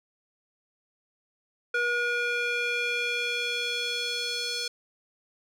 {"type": "tone with band-pass filter sweep", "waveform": "square", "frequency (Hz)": 480.3, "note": "B4", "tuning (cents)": -48, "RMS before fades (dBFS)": -29, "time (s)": [1.74, 4.68], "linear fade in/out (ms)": 5, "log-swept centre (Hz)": [1600, 4600], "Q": 2.1, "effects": []}